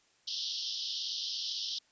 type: band-pass noise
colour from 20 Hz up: white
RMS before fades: -37 dBFS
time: 0.27-1.79 s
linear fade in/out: 10 ms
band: 3000 to 5600 Hz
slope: 96 dB/octave
effects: white hiss -68 dBFS RMS until 1.91 s + resampled to 16000 Hz